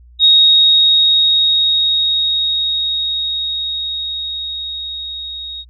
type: tone with level ramp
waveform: sine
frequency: 3756 Hz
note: A#7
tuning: 12 cents sharp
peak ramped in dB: -5 to -25 dBFS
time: 0.19-5.65 s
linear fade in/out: 50 ms
effects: added 60 Hz sine -40 dBFS peak until 5.69 s